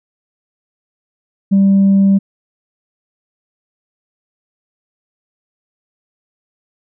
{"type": "tone", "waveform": "sine", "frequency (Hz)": 196, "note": "G3", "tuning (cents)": 0, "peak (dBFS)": -5, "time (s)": [1.51, 2.19], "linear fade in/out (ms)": 20, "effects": ["tanh soft clip ceiling -5 dBFS"]}